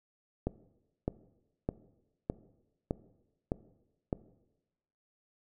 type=click train; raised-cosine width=2 ms; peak=-17 dBFS; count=7; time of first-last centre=0.47-4.129 s; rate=1.64 Hz; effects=noise-tail reverb RT60 1.0 s tail -18 dB re dry